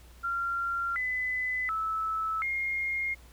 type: tone with pitch steps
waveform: sine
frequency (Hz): 1380 / 2009 / 1307 / 2134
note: F6 / B6 / E6 / C7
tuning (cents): -21 / +29 / -15 / +34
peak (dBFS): -28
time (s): 0.23-3.15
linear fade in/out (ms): 20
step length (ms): 730
effects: added 60 Hz sine -51 dBFS peak until 3.32 s + pink hiss -58 dBFS RMS until 3.32 s